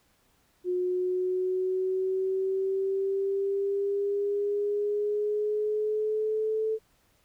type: exponential sweep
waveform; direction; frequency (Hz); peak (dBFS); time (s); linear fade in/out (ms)
sine; up; 360 to 440; -25; 0.64-6.79; 50
effects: pink hiss -67 dBFS RMS until 7.24 s